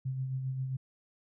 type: tone with tremolo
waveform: sine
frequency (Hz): 131.4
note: C3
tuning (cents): +8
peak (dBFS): -30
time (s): 0.05-0.77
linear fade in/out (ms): 10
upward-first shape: sine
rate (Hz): 7.5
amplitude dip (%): 40
effects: none